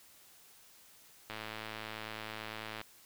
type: click train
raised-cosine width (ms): 0.3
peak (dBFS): -25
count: 166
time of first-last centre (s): 1.3-2.814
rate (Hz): 109
effects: white hiss -60 dBFS RMS until 3.05 s